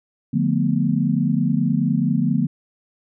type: chord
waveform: sine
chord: B half-diminished seventh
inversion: first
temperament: just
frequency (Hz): 148.16 / 177.8 / 222.2 / 246.9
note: D3 / F3 / A3 / B3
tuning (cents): +16 / +31 / +17 / 0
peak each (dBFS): -22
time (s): 0.33-2.47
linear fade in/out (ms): 10
effects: none